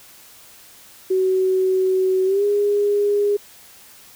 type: tone with pitch glide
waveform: sine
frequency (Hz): 375.6 to 409.6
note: F#4 to G#4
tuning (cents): +26 to -24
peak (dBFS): -15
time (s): 1.1-3.37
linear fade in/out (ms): 10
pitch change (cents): +150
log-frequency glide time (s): 2.25-2.44
effects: white hiss -46 dBFS RMS until 4.15 s